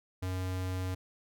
square tone, 92.5 Hz, F#2, in tune, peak -33 dBFS, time 0.22-0.95 s, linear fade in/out 10 ms, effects none

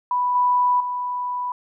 sine tone with level steps, 987.8 Hz, B5, in tune, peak -18 / -15 / -23 dBFS, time 0.11-1.52 s, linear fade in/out 2 ms, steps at 0.35 / 0.8 s, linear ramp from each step 5 ms, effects none

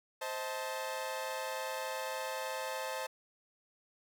sawtooth chord, A diminished, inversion first, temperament equal with one note detuned, 523.3 / 633.5 / 880 Hz, C5 / Eb5 / A5, 0 / +31 / 0 cents, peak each -36 / -39 / -37 dBFS, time 0.21-3.07 s, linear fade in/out 10 ms, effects none

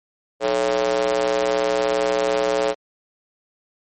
square tone with high-pass filter, 61.5 Hz, B1, 7 cents flat, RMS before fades -20 dBFS, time 0.4-2.75 s, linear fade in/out 50 ms, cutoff 500 Hz, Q 4.5, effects MP3 32 kbps

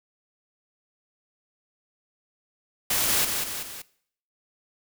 white noise with echo, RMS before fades -24 dBFS, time 2.9-3.25 s, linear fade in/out 5 ms, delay 190 ms, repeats 3, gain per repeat -5 dB, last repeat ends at 3.82 s, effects noise-tail reverb RT60 0.6 s tail -20 dB re dry

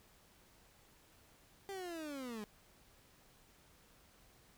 30% pulse linear sweep, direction down, 400 to 203.1 Hz, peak -40 dBFS, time 1.69-2.44 s, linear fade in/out 0 ms, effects pink hiss -66 dBFS RMS until 4.57 s

